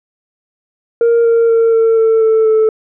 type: tone with pitch steps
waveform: sine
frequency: 466.2 / 461.4 / 456.6 / 451.9 / 447.2 / 442.6 / 438 Hz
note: A#4 / A#4 / A#4 / A4 / A4 / A4 / A4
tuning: 0 / -18 / -36 / +46 / +28 / +10 / -8 cents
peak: -5 dBFS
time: 1.01-2.69 s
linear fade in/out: 2 ms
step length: 240 ms
effects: tanh soft clip ceiling -6 dBFS